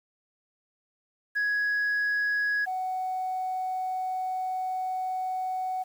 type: tone pair in turn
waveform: sine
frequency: 1669 / 745.8 Hz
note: G#6 / F#5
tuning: +8 / +14 cents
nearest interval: octave + major second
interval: 1394 cents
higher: first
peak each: -22 / -27 dBFS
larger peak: first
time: 1.35-2.66 / 2.66-5.84 s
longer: second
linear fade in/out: 20 ms
effects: tanh soft clip ceiling -22 dBFS + 9-bit